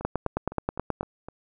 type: two click trains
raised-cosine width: 1 ms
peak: -11 / -24 dBFS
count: 10 / 6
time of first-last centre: 0.05-1.009 / 0.01-1.286 s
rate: 9.38 / 3.92 Hz
effects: none